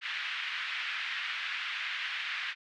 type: band-pass noise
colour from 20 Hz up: pink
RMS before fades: -36 dBFS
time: 0.01-2.55 s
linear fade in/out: 50 ms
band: 1600 to 3200 Hz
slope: 24 dB/octave
effects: none